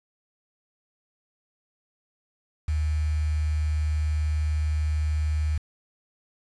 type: tone with quantisation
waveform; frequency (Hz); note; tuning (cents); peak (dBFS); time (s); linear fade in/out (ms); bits
sine; 76.6; D#2; -27; -22; 2.68-5.58; 5; 7
effects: resampled to 22050 Hz